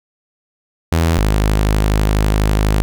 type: tone pair in turn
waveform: sawtooth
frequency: 82.41 / 52.1 Hz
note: E2 / G#1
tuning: 0 / +6 cents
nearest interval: minor sixth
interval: 794 cents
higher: first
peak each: -8 dBFS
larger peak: neither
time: 0.92-1.18 / 1.18-2.82 s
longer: second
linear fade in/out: 0 ms
effects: none